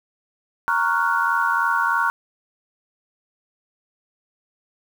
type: chord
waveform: sine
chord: Gb major seventh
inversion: first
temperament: equal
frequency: 932.3 / 1108.7 / 1396.9 / 1480 Hz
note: Bb5 / Db6 / F6 / Gb6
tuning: 0 / 0 / 0 / 0 cents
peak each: -23 dBFS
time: 0.68-2.1 s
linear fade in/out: 0 ms
effects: 7-bit